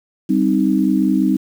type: chord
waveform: sine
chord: C minor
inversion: second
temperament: equal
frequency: 196 / 261.6 / 311.1 Hz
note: G3 / C4 / Eb4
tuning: 0 / 0 / 0 cents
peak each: -17 dBFS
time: 0.29-1.37 s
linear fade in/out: 10 ms
effects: 7-bit